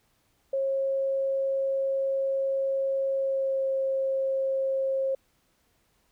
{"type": "tone with pitch glide", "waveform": "sine", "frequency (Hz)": [541, 536], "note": ["C#5", "C5"], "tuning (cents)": [-42, 42], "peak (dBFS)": -24, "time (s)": [0.53, 5.15], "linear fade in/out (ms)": 5, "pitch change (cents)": -16, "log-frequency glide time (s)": [3.13, 3.67], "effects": ["pink hiss -69 dBFS RMS until 6.11 s"]}